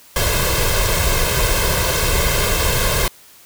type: noise with comb filter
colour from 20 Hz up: pink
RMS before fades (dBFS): -17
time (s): 0.16-3.08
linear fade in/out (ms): 2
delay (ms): 1.9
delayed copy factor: +0.75
effects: white hiss -46 dBFS RMS until 3.45 s